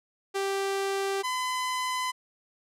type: tone pair in turn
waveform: sawtooth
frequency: 392 / 1013.2 Hz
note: G4 / B5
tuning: 0 / +44 cents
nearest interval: octave + major third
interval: 1644 cents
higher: second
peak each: -23 / -24 dBFS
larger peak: first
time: 0.34-1.23 / 1.23-2.12 s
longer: neither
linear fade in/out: 20 ms
effects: low-pass 11000 Hz 12 dB/octave